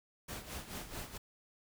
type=noise with tremolo; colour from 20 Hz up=pink; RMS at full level=-42 dBFS; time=0.28-1.18 s; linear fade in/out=10 ms; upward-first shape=sine; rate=4.6 Hz; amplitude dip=70%; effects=none